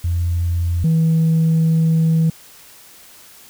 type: tone pair in turn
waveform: sine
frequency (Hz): 86 / 161.88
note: F2 / E3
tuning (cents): -26 / -31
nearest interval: major seventh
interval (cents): 1095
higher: second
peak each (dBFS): -15 / -10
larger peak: second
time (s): 0.04-0.84 / 0.84-2.3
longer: second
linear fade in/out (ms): 5
effects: tanh soft clip ceiling -10 dBFS + white hiss -44 dBFS RMS until 3.49 s